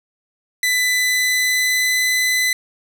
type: tone with pitch glide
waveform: sawtooth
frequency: 1998 to 2010 Hz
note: B6 to B6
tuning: +20 to +30 cents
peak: -12 dBFS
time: 0.63-2.53 s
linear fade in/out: 2 ms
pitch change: +10 cents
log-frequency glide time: 0.73-2 s
effects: none